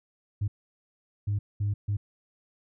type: tone bursts at uneven times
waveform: sine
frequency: 102.3 Hz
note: G#2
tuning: 26 cents flat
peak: -23 dBFS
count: 4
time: 0.41-0.48 / 1.27-1.39 / 1.6-1.74 / 1.88-1.97 s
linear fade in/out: 10 ms
effects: tanh soft clip ceiling -22 dBFS